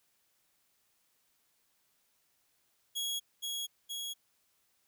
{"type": "tone with echo", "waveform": "sawtooth", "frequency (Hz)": 3322, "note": "G#7", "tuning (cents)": 0, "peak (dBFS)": -30, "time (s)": [2.95, 3.2], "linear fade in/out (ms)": 20, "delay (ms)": 470, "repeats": 2, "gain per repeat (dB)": -2, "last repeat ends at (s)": 4.14, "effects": ["white hiss -74 dBFS RMS until 4.87 s"]}